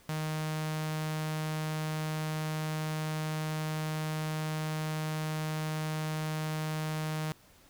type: tone with notch filter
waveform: sawtooth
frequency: 155.56 Hz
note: D#3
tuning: in tune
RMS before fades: -34 dBFS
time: 0.09-7.32 s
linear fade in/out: 0 ms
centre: 360 Hz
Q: 1.6
effects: pink hiss -60 dBFS RMS until 7.69 s